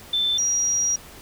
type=tone pair in turn; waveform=sine; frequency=3538 / 5732 Hz; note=A7 / F8; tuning=+9 / +44 cents; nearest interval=minor sixth; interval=835 cents; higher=second; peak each=-19 dBFS; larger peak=neither; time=0.13-0.38 / 0.38-0.96 s; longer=second; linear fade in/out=5 ms; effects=pink hiss -44 dBFS RMS until 1.21 s